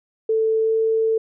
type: tone with pitch glide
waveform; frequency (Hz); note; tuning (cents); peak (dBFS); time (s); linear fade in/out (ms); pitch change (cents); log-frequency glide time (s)
sine; 442.7 to 445.3; A4 to A4; +11 to +21; -16; 0.29-1.18; 5; +10; 0.6-0.73
effects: none